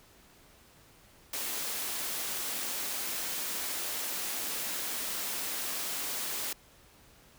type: high-pass noise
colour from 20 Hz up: white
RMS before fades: -35 dBFS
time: 1.33-6.53 s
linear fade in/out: 5 ms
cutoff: 190 Hz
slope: 24 dB/octave
effects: pink hiss -59 dBFS RMS until 7.38 s